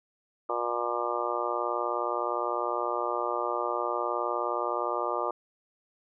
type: harmonic tone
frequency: 119.6 Hz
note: A#2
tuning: 45 cents sharp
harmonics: 3 / 4 / 5 / 6 / 7 / 8 / 9 / 10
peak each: -36 / -35 / -34 / -38 / -37 / -37 / -37 / -33 dBFS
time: 0.49-5.31 s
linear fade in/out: 5 ms
effects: none